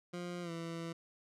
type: tone with pitch glide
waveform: 20% pulse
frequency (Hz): 176 to 166.6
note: F3 to E3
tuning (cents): +14 to +19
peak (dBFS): -35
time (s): 0.13-0.93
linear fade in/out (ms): 10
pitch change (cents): -95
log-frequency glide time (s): 0.42-0.51
effects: low-pass 8000 Hz 12 dB/octave

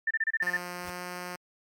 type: tone bursts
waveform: sine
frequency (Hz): 1787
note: A6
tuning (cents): +26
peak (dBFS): -24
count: 8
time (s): 0.07-0.569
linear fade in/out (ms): 5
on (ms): 37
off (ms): 29
type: tone with pitch glide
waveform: 5% pulse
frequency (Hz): 177.7 to 178.83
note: F3 to F3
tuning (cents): +30 to +41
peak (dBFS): -25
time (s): 0.42-1.36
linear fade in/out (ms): 5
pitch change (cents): +11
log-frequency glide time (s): 0.76-1.02
type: noise with exponential growth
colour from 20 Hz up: pink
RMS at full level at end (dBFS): -41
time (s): 0.74-0.9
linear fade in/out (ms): 5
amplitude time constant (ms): 34
effects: Opus 48 kbps

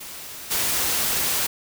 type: noise with level steps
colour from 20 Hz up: white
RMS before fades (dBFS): -37 / -23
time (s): 0-1.47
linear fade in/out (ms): 10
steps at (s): 0.5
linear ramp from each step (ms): 20
effects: none

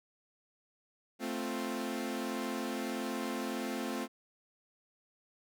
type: chord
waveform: sawtooth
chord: F major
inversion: first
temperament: equal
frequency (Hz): 220 / 261.6 / 349.2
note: A3 / C4 / F4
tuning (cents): 0 / 0 / 0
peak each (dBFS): -35 / -34 / -37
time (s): 1.19-4.08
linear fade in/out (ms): 50
effects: none

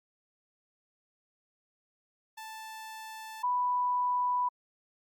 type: tone pair in turn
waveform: sawtooth / sine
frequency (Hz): 880 / 988.5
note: A5 / B5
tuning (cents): 0 / +1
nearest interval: major second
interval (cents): 201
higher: second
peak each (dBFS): -38 / -26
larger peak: second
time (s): 2.37-3.43 / 3.43-4.49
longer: neither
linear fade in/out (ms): 10
effects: Opus 48 kbps

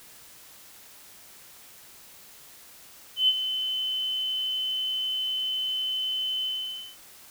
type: tone with ADSR envelope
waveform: sine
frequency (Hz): 3044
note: F#7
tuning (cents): +48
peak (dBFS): -16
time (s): 3.16-6.97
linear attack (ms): 120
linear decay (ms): 46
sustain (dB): -10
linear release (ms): 530
effects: white hiss -50 dBFS RMS until 7.3 s

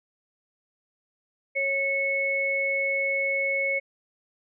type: tone pair together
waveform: sine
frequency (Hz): 549.3 / 2200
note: C#5 / C#7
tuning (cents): -16 / -14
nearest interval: 2 octaves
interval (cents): 2402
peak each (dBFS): -29 / -24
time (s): 1.55-3.8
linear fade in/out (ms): 20
effects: none

